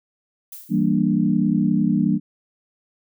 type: noise with exponential decay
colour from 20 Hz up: violet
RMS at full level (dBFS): -34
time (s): 0.52-0.98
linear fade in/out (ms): 5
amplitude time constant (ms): 100
type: chord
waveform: sine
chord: E half-diminished seventh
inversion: none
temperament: equal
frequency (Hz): 164.81 / 196 / 233.1 / 293.7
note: E3 / G3 / Bb3 / D4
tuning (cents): 0 / 0 / 0 / 0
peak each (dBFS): -23 / -20 / -21 / -23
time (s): 0.69-2.2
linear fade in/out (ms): 50
effects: none